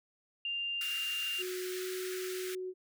sine tone, 2794 Hz, F7, in tune, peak -33 dBFS, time 0.45-1.42 s, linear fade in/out 2 ms
pink high-pass noise, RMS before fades -44 dBFS, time 0.81-2.55 s, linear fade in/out 2 ms, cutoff 1300 Hz, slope 96 dB/octave
sine tone with pitch glide, 366.7 to 369.9 Hz, F#4 to F#4, -15 to 0 cents, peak -36 dBFS, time 1.38-2.74 s, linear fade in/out 50 ms, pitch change +15 cents, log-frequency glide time 1.72-1.84 s
effects none

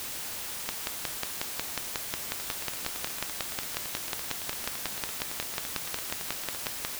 two click trains, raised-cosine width 0.2 ms, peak -19 / -11 dBFS, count 39 / 35, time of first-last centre 2.4-6.66 / 0.69-6.849 s, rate 8.92 / 5.52 Hz, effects white hiss -37 dBFS RMS until 6.99 s

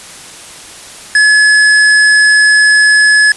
square tone, 1704 Hz, G#6, 44 cents sharp, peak -5 dBFS, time 1.15-3.32 s, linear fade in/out 2 ms, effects white hiss -31 dBFS RMS until 3.36 s + resampled to 24000 Hz

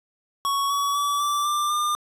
square tone with pitch steps, 1113 / 1130.5 / 1148.3 / 1166.3 / 1184.6 / 1203.3 Hz, C#6 / C#6 / D6 / D6 / D6 / D6, +7 / +34 / -39 / -12 / +15 / +42 cents, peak -22 dBFS, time 0.45-1.95 s, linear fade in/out 0 ms, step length 250 ms, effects resampled to 32000 Hz + 10-bit

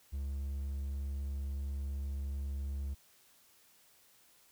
triangle tone, 69.3 Hz, C#2, in tune, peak -33 dBFS, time 0.12-2.95 s, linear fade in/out 20 ms, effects white hiss -65 dBFS RMS until 4.51 s

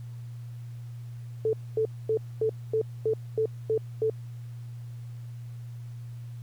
sine tone bursts, 440 Hz, A4, in tune, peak -22 dBFS, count 9, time 1.45-4.099 s, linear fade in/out 2 ms, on 81 ms, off 240 ms, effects added 119 Hz sine -37 dBFS peak until 6.42 s + pink hiss -61 dBFS RMS until 6.42 s

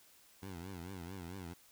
15% pulse tone with vibrato, 90.6 Hz, F#2, 36 cents flat, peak -38 dBFS, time 0.42-1.54 s, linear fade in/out 10 ms, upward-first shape triangle, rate 4.5 Hz, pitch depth 170 cents each way, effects white hiss -64 dBFS RMS until 1.71 s

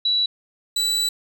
sine / 35% pulse tone pair in turn, 3930 / 3953 Hz, B7 / B7, -9 / +1 cents, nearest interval unison, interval 10 cents, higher second, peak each -17 dBFS, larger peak neither, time 0.05-0.26 / 0.76-1.09 s, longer second, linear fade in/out 5 ms, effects none

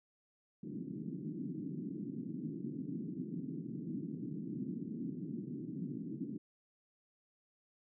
white band-pass noise, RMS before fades -42 dBFS, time 0.63-6.38 s, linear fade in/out 5 ms, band 140 to 320 Hz, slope 48 dB/octave, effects none

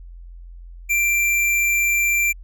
square tone, 2358 Hz, D7, 6 cents sharp, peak -17 dBFS, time 0.89-2.33 s, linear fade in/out 20 ms, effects added 43 Hz sine -36 dBFS peak until 2.43 s

